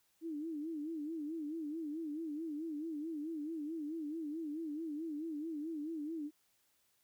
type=tone with vibrato; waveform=sine; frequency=311.1 Hz; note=D#4; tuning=in tune; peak=-38 dBFS; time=0.21-6.31 s; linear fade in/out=50 ms; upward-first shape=sine; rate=4.6 Hz; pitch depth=120 cents each way; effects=white hiss -75 dBFS RMS until 7.03 s